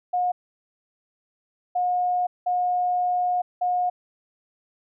sine tone bursts at uneven times, 720 Hz, F#5, 47 cents flat, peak -20 dBFS, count 4, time 0.13-0.32 / 1.75-2.27 / 2.46-3.42 / 3.61-3.9 s, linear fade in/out 10 ms, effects none

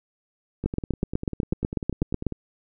two click trains, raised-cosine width 3 ms, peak -10 / -17 dBFS, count 14 / 18, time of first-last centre 0.66-2.267 / 0.64-2.323 s, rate 8.09 / 10.1 Hz, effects none

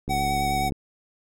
click train, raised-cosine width 3 ms, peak -18 dBFS, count 46, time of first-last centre 0.08-0.722 s, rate 70.1 Hz
square tone with vibrato, 751 Hz, F#5, 26 cents sharp, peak -24 dBFS, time 0.09-0.7 s, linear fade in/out 20 ms, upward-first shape sine, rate 9.5 Hz, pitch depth 18 cents each way
effects none

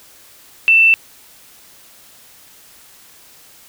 sine tone, 2669 Hz, E7, 21 cents sharp, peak -7 dBFS, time 0.68-0.94 s, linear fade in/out 0 ms, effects white hiss -45 dBFS RMS until 3.68 s

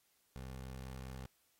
20% pulse tone, 65 Hz, C2, 11 cents flat, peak -40 dBFS, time 0.36-1.26 s, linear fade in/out 0 ms, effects white hiss -75 dBFS RMS until 1.59 s + AAC 48 kbps

